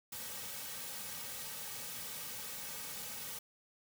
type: noise with comb filter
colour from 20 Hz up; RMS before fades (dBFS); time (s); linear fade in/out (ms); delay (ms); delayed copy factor
white; -44; 0.12-3.39; 5; 2.9; -0.95
effects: none